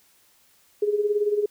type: tone with tremolo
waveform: sine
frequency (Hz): 415.2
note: G#4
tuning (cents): 0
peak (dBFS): -17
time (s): 0.82-1.46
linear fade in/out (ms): 5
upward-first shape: sine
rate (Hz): 18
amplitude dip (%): 70
effects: white hiss -60 dBFS RMS until 1.5 s